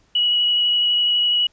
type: tone with vibrato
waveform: sine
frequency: 2923 Hz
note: F#7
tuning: 22 cents flat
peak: -15 dBFS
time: 0.15-1.47 s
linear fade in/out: 5 ms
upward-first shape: square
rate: 12 Hz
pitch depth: 8 cents each way
effects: pink hiss -60 dBFS RMS until 1.52 s + resampled to 16000 Hz